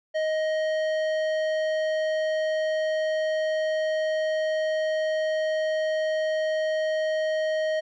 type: tone with tanh clipping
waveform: sine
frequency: 626 Hz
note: D#5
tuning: 10 cents sharp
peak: -25 dBFS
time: 0.14-7.81 s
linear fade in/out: 20 ms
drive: 13 dB
effects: none